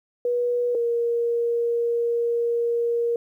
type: tone pair in turn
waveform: sine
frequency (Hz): 485.1 / 470.2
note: B4 / A#4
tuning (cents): -31 / +15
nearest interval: minor second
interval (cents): 54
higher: first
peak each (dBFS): -20 / -20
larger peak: neither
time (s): 0.25-0.75 / 0.75-3.16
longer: second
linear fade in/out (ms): 2
effects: 10-bit